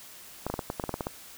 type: clicks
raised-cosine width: 1 ms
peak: -16 dBFS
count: 11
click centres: 0.466 / 0.5 / 0.54 / 0.592 / 0.701 / 0.798 / 0.839 / 0.893 / 0.941 / 1.008 / 1.069 s
effects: white hiss -48 dBFS RMS until 1.37 s